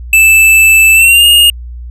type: tone with pitch glide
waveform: square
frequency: 2637 to 2843 Hz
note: E7 to F7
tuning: 0 to +30 cents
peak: -3 dBFS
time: 0.13-1.5 s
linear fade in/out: 2 ms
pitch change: +130 cents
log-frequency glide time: 0.94-1.25 s
effects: added 60 Hz sine -22 dBFS peak until 1.9 s

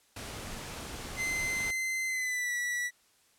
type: noise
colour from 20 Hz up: pink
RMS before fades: -41 dBFS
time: 0.16-1.71 s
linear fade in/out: 5 ms
type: tone with pitch glide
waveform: 45% pulse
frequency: 2065 to 1949.1 Hz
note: C7 to B6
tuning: -23 to -23 cents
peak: -30 dBFS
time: 1.16-2.91 s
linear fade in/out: 50 ms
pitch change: -100 cents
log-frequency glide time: 2.07-2.53 s
effects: white hiss -66 dBFS RMS until 3.38 s + low-pass 11000 Hz 12 dB/octave

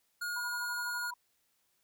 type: tone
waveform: square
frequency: 1434 Hz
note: F6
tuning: 45 cents sharp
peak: -35 dBFS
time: 0.21-1.11 s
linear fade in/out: 10 ms
type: tone with tremolo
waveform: sine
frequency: 979 Hz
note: B5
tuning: 15 cents flat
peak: -39 dBFS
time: 0.36-1.14 s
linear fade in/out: 5 ms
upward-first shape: sine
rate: 12 Hz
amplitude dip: 85%
effects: white hiss -75 dBFS RMS until 1.83 s

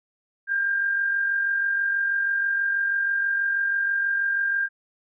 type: tone with amplitude modulation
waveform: sine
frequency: 1599 Hz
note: G6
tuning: 34 cents sharp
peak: -19 dBFS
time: 0.47-4.69 s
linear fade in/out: 50 ms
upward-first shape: sine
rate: 46.2 Hz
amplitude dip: 40%
effects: none

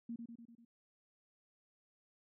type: tone with echo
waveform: sine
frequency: 233.1 Hz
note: A#3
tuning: in tune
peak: -40 dBFS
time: 0.09-0.16 s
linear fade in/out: 5 ms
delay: 98 ms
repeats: 5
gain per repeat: -4 dB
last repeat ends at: 0.65 s
effects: none

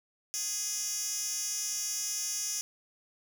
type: tone with high-pass filter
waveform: 10% pulse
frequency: 415.3 Hz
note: G#4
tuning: in tune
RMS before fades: -34 dBFS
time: 0.34-2.61 s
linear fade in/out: 0 ms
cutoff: 6000 Hz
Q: 2.3
effects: none

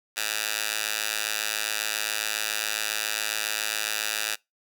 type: tone with high-pass filter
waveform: 10% pulse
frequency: 107.3 Hz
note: A2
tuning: 43 cents flat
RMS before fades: -29 dBFS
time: 0.16-4.36 s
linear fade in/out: 20 ms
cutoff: 2100 Hz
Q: 0.68
effects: noise-tail reverb RT60 0.2 s tail -25 dB re dry

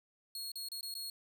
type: tone with dropouts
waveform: sawtooth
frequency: 4311 Hz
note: C#8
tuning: 49 cents flat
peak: -37 dBFS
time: 0.35-1.1 s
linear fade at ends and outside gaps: 2 ms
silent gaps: 0.518-0.556 / 0.687-0.717 / 0.81-0.829 / 0.941-0.951 s
effects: 13-bit

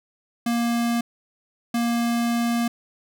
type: tone pair in turn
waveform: square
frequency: 235.2 / 235.2 Hz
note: A#3 / A#3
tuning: +16 / +16 cents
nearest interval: unison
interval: 0 cents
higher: neither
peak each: -21 dBFS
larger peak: neither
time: 0.46-1.01 / 1.74-2.68 s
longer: second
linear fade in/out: 5 ms
effects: none

